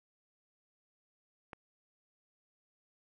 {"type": "click", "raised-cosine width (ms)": 0.5, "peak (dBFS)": -29, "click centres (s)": 1.532, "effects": []}